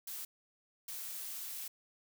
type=noise bursts at uneven times; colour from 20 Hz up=blue; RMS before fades=-43 dBFS; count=2; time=0.07-0.25 / 0.88-1.68 s; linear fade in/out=5 ms; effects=none